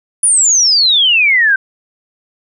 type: exponential sweep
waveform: sine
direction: down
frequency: 9950 to 1527 Hz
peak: -7 dBFS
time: 0.23-1.56 s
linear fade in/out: 5 ms
effects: none